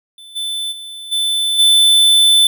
square tone with level steps, 3520 Hz, A7, in tune, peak -36 / -20 / -29 / -15 / -8 dBFS, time 0.18-2.47 s, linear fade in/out 2 ms, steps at 0.35 / 0.71 / 1.11 / 1.58 s, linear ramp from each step 20 ms, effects none

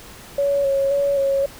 sine tone with vibrato, 556 Hz, C#5, 5 cents sharp, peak -16 dBFS, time 0.38-1.46 s, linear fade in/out 5 ms, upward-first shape square, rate 1.9 Hz, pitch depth 22 cents each way, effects pink hiss -41 dBFS RMS until 1.59 s

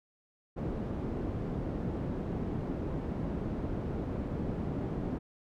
white low-pass noise, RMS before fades -35 dBFS, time 0.56-5.19 s, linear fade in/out 20 ms, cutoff 300 Hz, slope 12 dB/octave, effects none

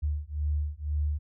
sine beating tone pair, 73.42 / 75.42 Hz, D2 / D2, 0 / +47 cents, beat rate 2 Hz, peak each -30 dBFS, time 0.02-1.19 s, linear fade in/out 20 ms, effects none

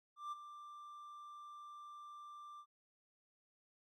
triangle tone with ADSR envelope, 1182 Hz, D6, 11 cents sharp, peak -38 dBFS, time 0.16-2.66 s, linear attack 160 ms, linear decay 21 ms, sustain -11 dB, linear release 65 ms, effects none

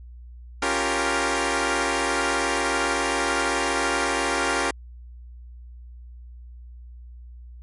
10% pulse chord, G half-diminished seventh, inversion second, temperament equal, 277.2 / 349.2 / 392 / 466.2 Hz, Db4 / F4 / G4 / Bb4, 0 / 0 / 0 / 0 cents, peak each -19 dBFS, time 0.62-4.71 s, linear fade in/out 5 ms, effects added 60 Hz sine -39 dBFS peak until 7.62 s + MP3 48 kbps

